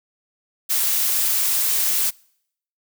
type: noise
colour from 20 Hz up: blue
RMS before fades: -20 dBFS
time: 0.69-2.11 s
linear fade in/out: 20 ms
effects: noise-tail reverb RT60 0.7 s tail -26 dB re dry